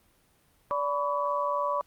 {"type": "tone cluster", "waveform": "sine", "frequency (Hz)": [579, 992, 1135], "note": ["D5", "B5", "C#6"], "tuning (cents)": [-25, 7, 41], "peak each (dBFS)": -30, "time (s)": [0.71, 1.81], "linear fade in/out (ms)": 0, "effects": ["pink hiss -65 dBFS RMS until 1.86 s", "Opus 32 kbps"]}